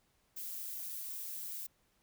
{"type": "noise with amplitude modulation", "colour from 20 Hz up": "violet", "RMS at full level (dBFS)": -41, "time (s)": [0.36, 1.67], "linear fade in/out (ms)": 10, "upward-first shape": "sine", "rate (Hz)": 175, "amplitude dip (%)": 35, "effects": ["pink hiss -74 dBFS RMS until 2.02 s"]}